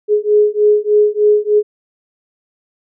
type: beating tone pair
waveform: sine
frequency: 417.8 / 421.1 Hz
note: G#4 / G#4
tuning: +10 / +24 cents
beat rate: 3.3 Hz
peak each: -12 dBFS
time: 0.08-1.63 s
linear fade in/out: 50 ms
effects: none